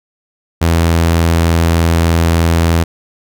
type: tone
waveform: sawtooth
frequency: 83.3 Hz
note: E2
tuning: 19 cents sharp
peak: -5 dBFS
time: 0.61-2.84 s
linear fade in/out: 10 ms
effects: none